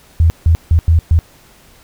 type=tone bursts at uneven times; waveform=sine; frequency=81.9 Hz; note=E2; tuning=11 cents flat; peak=-6 dBFS; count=5; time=0.2-0.3 / 0.46-0.55 / 0.71-0.79 / 0.88-0.99 / 1.11-1.19 s; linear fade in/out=0 ms; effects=pink hiss -46 dBFS RMS until 1.83 s